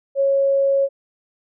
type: tone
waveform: sine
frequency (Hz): 550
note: C#5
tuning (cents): -14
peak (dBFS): -14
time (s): 0.15-0.89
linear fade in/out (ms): 50
effects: none